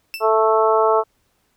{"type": "tone with exponential decay", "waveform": "30% pulse", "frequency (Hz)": 2659, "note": "E7", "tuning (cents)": 14, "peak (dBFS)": -20, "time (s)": [0.14, 0.3], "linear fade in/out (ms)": 0, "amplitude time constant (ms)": 34}
{"type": "harmonic tone", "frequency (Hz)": 220, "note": "A3", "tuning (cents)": 0, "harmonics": [2, 3, 4, 5, 6], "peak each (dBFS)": [-17, -19, -20, -21, -22], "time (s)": [0.2, 1.04], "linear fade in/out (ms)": 50}
{"effects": ["pink hiss -65 dBFS RMS until 1.56 s"]}